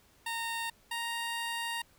15% pulse tone pair in turn, 920 / 931.8 Hz, A#5 / A#5, -23 / -1 cents, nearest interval unison, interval 22 cents, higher second, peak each -27 dBFS, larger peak neither, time 0.26-0.7 / 0.91-1.82 s, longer second, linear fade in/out 5 ms, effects pink hiss -64 dBFS RMS until 1.98 s

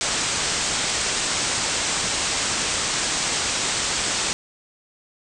white low-pass noise, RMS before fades -24 dBFS, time 0.01-4.33 s, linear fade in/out 0 ms, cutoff 8600 Hz, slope 96 dB/octave, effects none

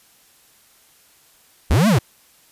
square linear two-way sweep, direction up then down, 49.06 to 233.2 to 94.7 Hz, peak -13 dBFS, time 1.7-1.99 s, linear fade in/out 10 ms, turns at 1.88 s, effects white hiss -54 dBFS RMS until 2.51 s + resampled to 32000 Hz

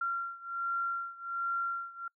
sine beating tone pair, 1375 / 1376.3 Hz, F6 / F6, -27 / -26 cents, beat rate 1.3 Hz, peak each -34 / -36 dBFS, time 0.01-2.08 s, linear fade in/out 5 ms, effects noise-tail reverb RT60 0.1 s tail -26 dB re dry

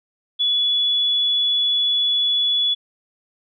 sine tone, 3414 Hz, G#7, 47 cents sharp, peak -16 dBFS, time 0.39-2.75 s, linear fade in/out 20 ms, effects none

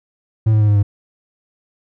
triangle tone with pitch steps, 110 / 107.74 / 105.52 / 103.35 / 101.22 Hz, A2 / A2 / G#2 / G#2 / G#2, 0 / -36 / +28 / -8 / -44 cents, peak -8 dBFS, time 0.46-0.83 s, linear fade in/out 10 ms, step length 74 ms, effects none

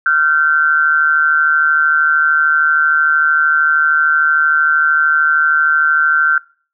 sine tone pair together, 1384 / 1537.1 Hz, F6 / G6, -16 / -34 cents, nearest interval major second, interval 182 cents, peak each -12 dBFS, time 0.06-6.38 s, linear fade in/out 2 ms, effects noise-tail reverb RT60 0.4 s tail -22 dB re dry

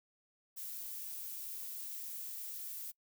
violet noise, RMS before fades -44 dBFS, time 0.56-2.92 s, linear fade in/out 20 ms, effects noise-tail reverb RT60 0.1 s tail -24 dB re dry

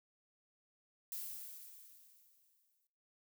violet noise with exponential decay, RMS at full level -42 dBFS, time 1.12-2.87 s, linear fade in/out 1 ms, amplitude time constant 380 ms, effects noise-tail reverb RT60 0.8 s tail -19 dB re dry

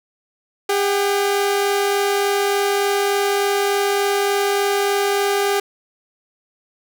sawtooth tone pair together, 402.7 / 762 Hz, G4 / G5, +47 / -49 cents, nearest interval major seventh, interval 1104 cents, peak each -13 / -22 dBFS, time 0.69-5.6 s, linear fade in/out 5 ms, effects none

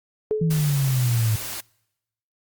sine tone with exponential decay, 430 Hz, A4, 40 cents flat, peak -17 dBFS, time 0.31-0.73 s, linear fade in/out 0 ms, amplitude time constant 90 ms
sine exponential sweep, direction down, 165.5 to 107 Hz, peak -18 dBFS, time 0.41-1.36 s, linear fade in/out 5 ms
white noise, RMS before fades -32 dBFS, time 0.5-1.61 s, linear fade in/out 10 ms
effects noise-tail reverb RT60 0.9 s tail -26 dB re dry + Opus 48 kbps

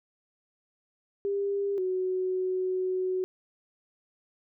sine tone pair in turn, 399.9 / 371.1 Hz, G4 / F#4, +35 / +5 cents, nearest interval minor second, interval 130 cents, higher first, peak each -26 dBFS, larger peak neither, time 1.25-1.78 / 1.78-3.24 s, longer second, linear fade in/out 0 ms, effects none

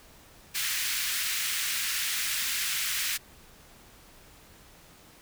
pink high-pass noise, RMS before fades -30 dBFS, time 0.54-3.18 s, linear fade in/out 20 ms, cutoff 1700 Hz, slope 24 dB/octave, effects pink hiss -54 dBFS RMS until 5.21 s

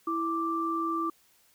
sine tone pair together, 329.6 / 1174.6 Hz, E4 / D6, 0 / 0 cents, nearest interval octave + minor seventh, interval 2200 cents, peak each -31 / -29 dBFS, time 0.07-1.1 s, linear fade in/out 5 ms, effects white hiss -64 dBFS RMS until 1.54 s

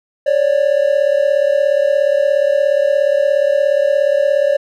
triangle tone pair together, 551 / 588 Hz, C#5 / D5, -11 / +2 cents, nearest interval minor second, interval 113 cents, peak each -12 dBFS, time 0.26-4.57 s, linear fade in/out 10 ms, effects none

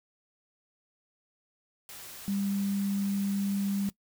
sine tone in noise, 198.8 Hz, G3, 25 cents sharp, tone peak -27 dBFS, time 2.28-3.89 s, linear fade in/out 0 ms, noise white, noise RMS -45 dBFS, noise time 1.89-3.9 s, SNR +15 dB, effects noise-tail reverb RT60 0.1 s tail -20 dB re dry

